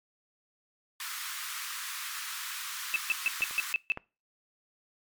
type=high-pass noise; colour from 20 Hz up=pink; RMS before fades=-38 dBFS; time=1-3.73 s; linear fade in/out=2 ms; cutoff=1100 Hz; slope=48 dB/octave
type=tone bursts; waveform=sine; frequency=2628 Hz; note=E7; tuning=6 cents flat; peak=-23 dBFS; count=7; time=2.94-3.92 s; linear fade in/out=0 ms; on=20 ms; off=140 ms
type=clicks; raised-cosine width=0.5 ms; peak=-26 / -30 / -21 dBFS; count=3; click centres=3.408 / 3.51 / 3.974 s
effects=noise-tail reverb RT60 0.3 s tail -22 dB re dry + MP3 96 kbps

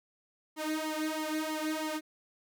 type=tone with flanger; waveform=sawtooth; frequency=311.1 Hz; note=D#4; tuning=in tune; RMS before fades=-34 dBFS; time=0.56-2.01 s; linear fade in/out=50 ms; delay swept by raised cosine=0.95 to 2.75 ms; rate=3.1 Hz; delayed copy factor=+0.8; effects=none

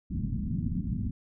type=low-pass noise; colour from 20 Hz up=white; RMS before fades=-31 dBFS; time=0.1-1.11 s; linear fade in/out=10 ms; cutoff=240 Hz; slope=48 dB/octave; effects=none

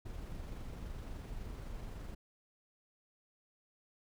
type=noise with amplitude modulation; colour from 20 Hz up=brown; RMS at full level=-43 dBFS; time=0.05-2.15 s; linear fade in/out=10 ms; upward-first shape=sine; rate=23.6 Hz; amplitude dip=25%; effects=none

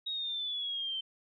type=exponential sweep; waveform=sine; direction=down; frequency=3800 to 3094 Hz; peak=-33 dBFS; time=0.06-1.01 s; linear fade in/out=10 ms; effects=none

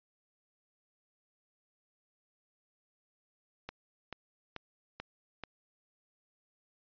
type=click train; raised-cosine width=0.3 ms; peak=-24 dBFS; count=5; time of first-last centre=3.69-5.437 s; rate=2.29 Hz; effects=resampled to 11025 Hz

